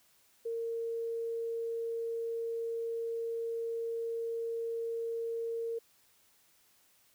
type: tone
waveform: sine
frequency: 460 Hz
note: A#4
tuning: 23 cents flat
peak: -33 dBFS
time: 0.45-5.79 s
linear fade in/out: 10 ms
effects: white hiss -67 dBFS RMS until 7.14 s